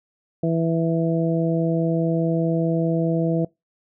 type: harmonic tone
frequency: 164.81 Hz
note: E3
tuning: in tune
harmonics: 1 / 2 / 3 / 4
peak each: -21 / -24 / -26 / -27 dBFS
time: 0.43-3.45 s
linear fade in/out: 5 ms
effects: noise-tail reverb RT60 0.2 s tail -24 dB re dry